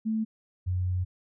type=tone pair in turn; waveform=sine; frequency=220 / 91.12 Hz; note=A3 / F#2; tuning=0 / -26 cents; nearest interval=octave + minor third; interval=1526 cents; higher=first; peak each=-25 dBFS; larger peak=neither; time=0.05-0.25 / 0.66-1.05 s; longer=second; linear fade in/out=20 ms; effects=none